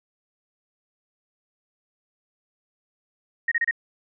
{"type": "tone bursts", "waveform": "sine", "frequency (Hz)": 1864.7, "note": "A#6", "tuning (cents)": 0, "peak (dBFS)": -19, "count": 4, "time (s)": [3.48, 3.711], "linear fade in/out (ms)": 5, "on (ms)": 36, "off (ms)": 29, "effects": []}